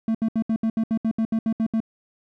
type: tone bursts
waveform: triangle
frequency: 223.4 Hz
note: A3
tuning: 27 cents sharp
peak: -17 dBFS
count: 13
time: 0.08-1.803 s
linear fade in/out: 2 ms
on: 67 ms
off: 71 ms
effects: none